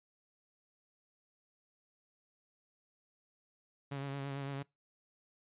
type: tone with vibrato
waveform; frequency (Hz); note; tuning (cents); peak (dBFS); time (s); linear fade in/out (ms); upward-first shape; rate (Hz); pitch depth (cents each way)
sawtooth; 138.8; C#3; +3; -34; 3.91-4.63; 10; sine; 8.9; 30
effects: noise-tail reverb RT60 0.2 s tail -23 dB re dry + resampled to 8000 Hz